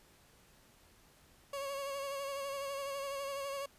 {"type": "tone with vibrato", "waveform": "30% pulse", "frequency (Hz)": 554.4, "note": "C#5", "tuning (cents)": 0, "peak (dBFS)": -35, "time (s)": [1.53, 3.66], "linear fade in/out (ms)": 5, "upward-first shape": "sine", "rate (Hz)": 12, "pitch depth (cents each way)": 33, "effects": ["pink hiss -64 dBFS RMS until 3.78 s", "resampled to 32000 Hz"]}